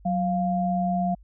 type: tone pair together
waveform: sine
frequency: 185.01 / 698.5 Hz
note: F#3 / F5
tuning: 0 / 0 cents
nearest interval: octave + major seventh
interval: 2300 cents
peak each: -24 / -25 dBFS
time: 0.05-1.15 s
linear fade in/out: 10 ms
effects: added 50 Hz sine -48 dBFS peak until 1.23 s